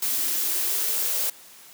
blue noise with high-pass filter sweep, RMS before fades -25 dBFS, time 0.02-1.3 s, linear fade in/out 5 ms, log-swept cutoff 250 to 520 Hz, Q 4.9, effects white hiss -48 dBFS RMS until 1.73 s + high-pass 150 Hz 12 dB/octave

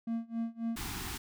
triangle tone with tremolo, 229.4 Hz, A#3, 28 cents flat, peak -28 dBFS, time 0.07-0.76 s, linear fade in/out 5 ms, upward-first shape sine, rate 3.7 Hz, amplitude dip 95%
pink band-stop noise, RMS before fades -39 dBFS, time 0.76-1.18 s, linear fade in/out 10 ms, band 420 to 740 Hz, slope 96 dB/octave
effects none

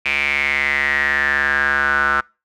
square tone with band-pass filter sweep, 70.5 Hz, C#2, 30 cents sharp, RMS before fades -18 dBFS, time 0.05-2.21 s, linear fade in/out 10 ms, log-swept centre 2400 to 1400 Hz, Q 9.5, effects noise-tail reverb RT60 0.3 s tail -26 dB re dry

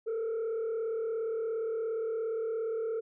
sine tone with frequency modulation, 450.1 Hz, A4, 39 cents sharp, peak -28 dBFS, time 0.06-3.01 s, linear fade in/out 20 ms, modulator 37.2 Hz, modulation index 0.51, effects tanh soft clip ceiling -29 dBFS

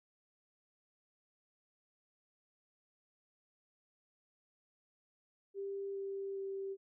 sine tone with pitch steps, 395.2 / 392.5 / 389.8 Hz, G4 / G4 / G4, +14 / +2 / -10 cents, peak -38 dBFS, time 5.54-6.77 s, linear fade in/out 50 ms, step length 410 ms, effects none

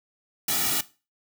white noise with comb filter, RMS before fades -25 dBFS, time 0.48-0.81 s, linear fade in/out 5 ms, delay 1.9 ms, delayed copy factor -0.85, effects noise-tail reverb RT60 0.3 s tail -17 dB re dry

